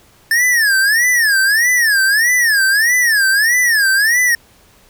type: tone with vibrato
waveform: square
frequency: 1760 Hz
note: A6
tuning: in tune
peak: -11 dBFS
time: 0.31-4.35 s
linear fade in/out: 2 ms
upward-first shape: sine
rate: 1.6 Hz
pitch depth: 220 cents each way
effects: pink hiss -49 dBFS RMS until 4.89 s